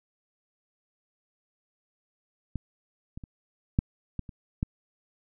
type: clicks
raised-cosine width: 5 ms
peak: -19 / -26 / -29 / -9 / -19 / -29 / -14 dBFS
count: 7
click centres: 2.557 / 3.175 / 3.238 / 3.789 / 4.193 / 4.292 / 4.629 s
effects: none